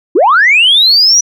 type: linear sweep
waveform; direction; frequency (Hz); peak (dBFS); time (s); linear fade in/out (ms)
sine; up; 282.2 to 5920; -3; 0.15-1.21; 10
effects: tanh soft clip ceiling 0 dBFS